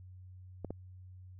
clicks, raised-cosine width 2 ms, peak -25 dBFS, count 2, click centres 0.647 / 0.706 s, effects added 92 Hz sine -49 dBFS peak until 1.39 s

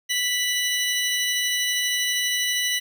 25% pulse tone pair together, 1975.5 / 2957 Hz, B6 / F#7, 0 / -2 cents, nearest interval perfect fifth, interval 698 cents, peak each -21 dBFS, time 0.09-2.8 s, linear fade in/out 20 ms, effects none

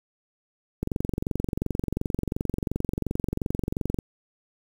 click train, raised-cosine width 3 ms, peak -13 dBFS, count 73, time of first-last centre 0.83-3.988 s, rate 22.8 Hz, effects 7-bit

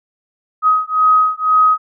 sine beating tone pair, 1260 / 1262 Hz, D#6 / D#6, +21 / +24 cents, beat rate 2 Hz, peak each -13 dBFS, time 0.62-1.78 s, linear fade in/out 50 ms, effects none

